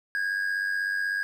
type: tone with amplitude modulation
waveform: triangle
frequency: 1636 Hz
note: G#6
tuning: 26 cents flat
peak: -21 dBFS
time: 0.15-1.23 s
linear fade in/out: 0 ms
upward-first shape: sine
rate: 96.2 Hz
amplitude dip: 60%
effects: none